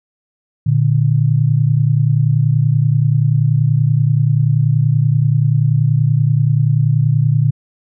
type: tone pair together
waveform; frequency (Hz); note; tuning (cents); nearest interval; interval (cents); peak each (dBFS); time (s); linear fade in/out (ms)
sine; 117.1 / 147.54; A#2 / D3; +8 / +8; major third; 400; -13; 0.66-7.51; 10
effects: none